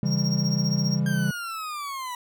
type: chord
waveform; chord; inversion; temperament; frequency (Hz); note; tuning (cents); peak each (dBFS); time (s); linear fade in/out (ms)
triangle; C# diminished; none; just; 138.59 / 166.31 / 199.57; C#3 / E3 / G3; 0 / +16 / +31; -24; 0.03-1.31; 2
type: tone with tremolo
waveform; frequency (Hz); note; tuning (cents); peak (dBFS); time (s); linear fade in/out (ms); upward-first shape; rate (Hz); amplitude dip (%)
triangle; 5588; F8; 0; -24; 0.05-1; 50; triangle; 15; 90
type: linear sweep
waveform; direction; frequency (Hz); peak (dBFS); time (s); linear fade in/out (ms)
40% pulse; down; 1600 to 970; -30; 1.06-2.15; 2
effects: none